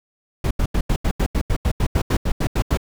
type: noise bursts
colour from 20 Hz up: brown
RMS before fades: -18 dBFS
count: 16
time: 0.44-2.773 s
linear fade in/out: 5 ms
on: 68 ms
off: 83 ms
effects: none